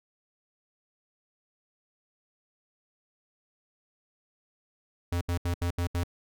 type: tone bursts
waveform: square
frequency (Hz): 87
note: F2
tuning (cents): -6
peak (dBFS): -27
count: 6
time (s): 5.12-6.037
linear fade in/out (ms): 5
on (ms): 92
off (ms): 73
effects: none